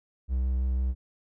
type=tone with vibrato; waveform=triangle; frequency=63.9 Hz; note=C2; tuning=40 cents flat; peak=-22 dBFS; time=0.28-0.95 s; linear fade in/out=50 ms; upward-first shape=sine; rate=6 Hz; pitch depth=14 cents each way; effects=none